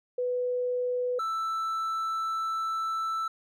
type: tone pair in turn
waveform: sine / triangle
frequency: 495.7 / 1323.4 Hz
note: B4 / E6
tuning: +6 / +6 cents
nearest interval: octave + perfect fourth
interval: 1700 cents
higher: second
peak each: -26 dBFS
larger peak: neither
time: 0.18-1.19 / 1.19-3.28 s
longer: second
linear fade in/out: 5 ms
effects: none